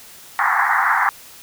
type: band-pass noise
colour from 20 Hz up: pink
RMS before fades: -17 dBFS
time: 0.39-1.09 s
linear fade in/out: 0 ms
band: 770 to 2000 Hz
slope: 96 dB/octave
effects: white hiss -42 dBFS RMS until 1.42 s